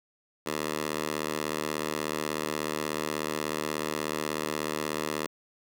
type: tone with high-pass filter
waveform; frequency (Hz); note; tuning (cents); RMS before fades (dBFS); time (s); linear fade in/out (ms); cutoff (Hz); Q
10% pulse; 76.5; D#2; -29; -32; 0.46-5.27; 5; 350; 0.61
effects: none